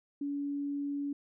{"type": "tone", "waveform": "sine", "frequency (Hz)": 284.5, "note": "C#4", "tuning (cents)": 45, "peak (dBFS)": -32, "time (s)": [0.21, 1.13], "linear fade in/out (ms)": 5, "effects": []}